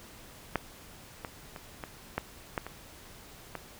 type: clicks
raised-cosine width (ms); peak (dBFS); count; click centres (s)
0.5; -12 / -21 / -26 / -22 / -14 / -15 / -24 / -21; 8; 0.557 / 1.248 / 1.562 / 1.838 / 2.18 / 2.578 / 2.666 / 3.553
effects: pink hiss -51 dBFS RMS until 3.79 s